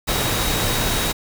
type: tone in noise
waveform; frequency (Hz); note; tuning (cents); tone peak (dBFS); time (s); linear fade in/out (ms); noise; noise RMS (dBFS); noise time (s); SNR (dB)
sine; 3799; A#7; +32; -29; 0.07-1.13; 20; pink; -21; 0.07-1.13; -11
effects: none